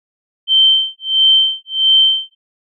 sine tone with tremolo, 3113 Hz, G7, 13 cents flat, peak -6 dBFS, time 0.47-2.35 s, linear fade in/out 50 ms, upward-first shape sine, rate 1.5 Hz, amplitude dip 100%, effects none

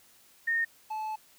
sine / triangle tone pair in turn, 1838 / 867.4 Hz, A#6 / A5, -25 / -25 cents, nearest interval octave + minor second, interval 1300 cents, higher first, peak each -25 / -30 dBFS, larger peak first, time 0.47-0.65 / 0.9-1.16 s, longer second, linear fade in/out 10 ms, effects white hiss -60 dBFS RMS until 1.38 s

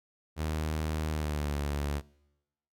sawtooth tone with pitch glide, 77.78 to 72.15 Hz, D#2 to D2, 0 to -30 cents, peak -26 dBFS, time 0.36-2.02 s, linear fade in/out 50 ms, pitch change -130 cents, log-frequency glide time 1.1-1.56 s, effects noise-tail reverb RT60 1.0 s tail -24 dB re dry

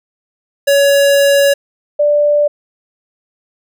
square / sine tone pair in turn, 562 / 588.2 Hz, C#5 / D5, +24 / +3 cents, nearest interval minor second, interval 79 cents, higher second, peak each -8 dBFS, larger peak neither, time 0.67-1.54 / 1.99-2.48 s, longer first, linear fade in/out 10 ms, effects none

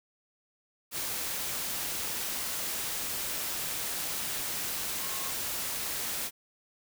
sine tone in noise, 1081 Hz, C#6, 44 cents flat, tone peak -45 dBFS, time 4.98-5.34 s, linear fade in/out 50 ms, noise white, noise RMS -34 dBFS, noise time 0.91-6.31 s, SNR -14 dB, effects none

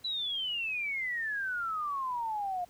sine exponential sweep, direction down, 3998 to 698.5 Hz, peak -31 dBFS, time 0.04-2.65 s, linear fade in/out 10 ms, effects pink hiss -61 dBFS RMS until 2.69 s

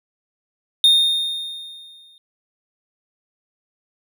triangle tone with exponential decay, 3668 Hz, A#7, 29 cents flat, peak -7 dBFS, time 0.84-2.18 s, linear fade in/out 1 ms, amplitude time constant 290 ms, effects none

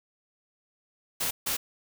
white noise bursts at uneven times, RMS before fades -29 dBFS, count 2, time 1.2-1.31 / 1.46-1.57 s, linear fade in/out 10 ms, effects none

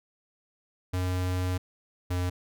square tone pair in turn, 91.3 / 89.84 Hz, F#2 / F2, -23 / +50 cents, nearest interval unison, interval 27 cents, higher first, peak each -27 dBFS, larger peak neither, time 0.93-1.58 / 2.1-2.3 s, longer first, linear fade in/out 10 ms, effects none

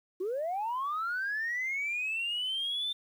sine linear sweep, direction up, 349.2 to 3583 Hz, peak -29 dBFS, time 0.2-2.93 s, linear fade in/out 10 ms, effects tanh soft clip ceiling -27 dBFS + 10-bit

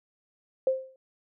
sine tone with exponential decay, 525 Hz, C5, 6 cents sharp, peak -18 dBFS, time 0.67-0.96 s, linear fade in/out 2 ms, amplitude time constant 62 ms, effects none

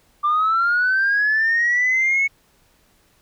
sine linear sweep, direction up, 1174.7 to 2217 Hz, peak -14 dBFS, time 0.23-2.28 s, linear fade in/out 20 ms, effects tanh soft clip ceiling -12 dBFS + pink hiss -59 dBFS RMS until 3.21 s

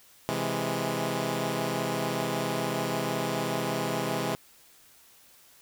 10% pulse chord, C augmented, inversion none, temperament equal, 130.81 / 164.81 / 207.7 Hz, C3 / E3 / G#3, 0 / 0 / 0 cents, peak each -24 dBFS, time 0.29-4.35 s, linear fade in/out 0 ms, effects white hiss -57 dBFS RMS until 5.61 s

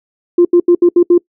sine tone bursts at uneven times, 349.2 Hz, F4, in tune, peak -3 dBFS, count 6, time 0.38-0.45 / 0.53-0.6 / 0.68-0.75 / 0.82-0.89 / 0.96-1.03 / 1.1-1.18 s, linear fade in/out 5 ms, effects noise-tail reverb RT60 0.1 s tail -25 dB re dry + tanh soft clip ceiling 0 dBFS

